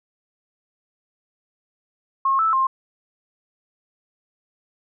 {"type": "tone with pitch steps", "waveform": "sine", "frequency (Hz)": [1080, 1315, 1060], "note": ["C#6", "E6", "C6"], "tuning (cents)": [-45, -5, 22], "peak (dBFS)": -16, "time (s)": [2.25, 2.67], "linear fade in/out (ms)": 5, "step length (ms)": 140, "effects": []}